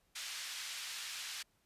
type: band-pass noise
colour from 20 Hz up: white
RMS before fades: -44 dBFS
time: 0.15-1.43 s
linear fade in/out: 10 ms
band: 1700 to 5500 Hz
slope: 12 dB/octave
effects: pink hiss -75 dBFS RMS until 1.65 s + resampled to 32000 Hz